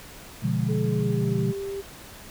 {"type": "chord", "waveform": "sine", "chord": "B diminished seventh", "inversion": "none", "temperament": "equal", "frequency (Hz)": [123.47, 146.83, 174.61, 207.7], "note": ["B2", "D3", "F3", "Ab3"], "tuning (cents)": [0, 0, 0, 0], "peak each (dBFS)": [-26, -28, -28, -29], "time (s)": [0.42, 1.53], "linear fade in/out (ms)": 20}
{"type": "tone with pitch glide", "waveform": "sine", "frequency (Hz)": [428, 394.8], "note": ["A4", "G4"], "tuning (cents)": [-48, 12], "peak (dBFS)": -29, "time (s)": [0.68, 1.82], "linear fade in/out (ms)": 20, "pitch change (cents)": -140, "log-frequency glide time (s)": [0.83, 1.37]}
{"effects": ["pink hiss -44 dBFS RMS until 2.3 s"]}